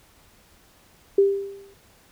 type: tone with exponential decay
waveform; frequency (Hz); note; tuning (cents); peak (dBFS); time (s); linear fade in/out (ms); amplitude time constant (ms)
sine; 395.8; G4; +17; -11; 1.18-1.74; 5; 120
effects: pink hiss -56 dBFS RMS until 2.11 s